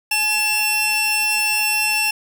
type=tone pair together; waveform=sawtooth; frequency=850 / 2699 Hz; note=G#5 / E7; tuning=+40 / +40 cents; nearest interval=octave + minor sixth; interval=2000 cents; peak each=-22 / -14 dBFS; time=0.11-2.11 s; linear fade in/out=5 ms; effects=none